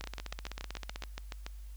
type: two click trains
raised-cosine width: 0.2 ms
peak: -22 / -22 dBFS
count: 17 / 11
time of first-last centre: 0.01-1.023 / 0.04-1.465 s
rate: 15.8 / 7.02 Hz
effects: added 50 Hz sine -43 dBFS peak until 1.76 s + white hiss -64 dBFS RMS until 1.76 s